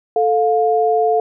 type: tone pair together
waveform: sine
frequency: 440 / 707.2 Hz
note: A4 / F5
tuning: 0 / +22 cents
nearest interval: minor sixth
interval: 822 cents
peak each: -15 dBFS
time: 0.16-1.2 s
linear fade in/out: 2 ms
effects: none